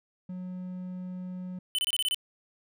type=tone; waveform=triangle; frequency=182.5 Hz; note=F#3; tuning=24 cents flat; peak=-33 dBFS; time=0.29-1.59 s; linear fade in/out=5 ms
type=tone bursts; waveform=square; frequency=3024 Hz; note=F#7; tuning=37 cents sharp; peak=-26 dBFS; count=7; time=1.75-2.145 s; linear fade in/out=0 ms; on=35 ms; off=25 ms
effects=none